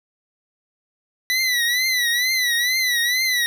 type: tone with vibrato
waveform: 25% pulse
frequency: 1975.5 Hz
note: B6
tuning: in tune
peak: -14 dBFS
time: 1.3-3.46 s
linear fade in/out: 0 ms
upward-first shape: triangle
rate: 2.2 Hz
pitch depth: 110 cents each way
effects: none